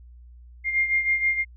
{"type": "beating tone pair", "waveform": "sine", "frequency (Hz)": [2114, 2120.3], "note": ["C7", "C7"], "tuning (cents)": [17, 22], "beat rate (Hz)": 6.3, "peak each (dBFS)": [-21, -27], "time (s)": [0.64, 1.45], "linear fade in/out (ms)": 50, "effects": ["added 60 Hz sine -44 dBFS peak until 1.56 s"]}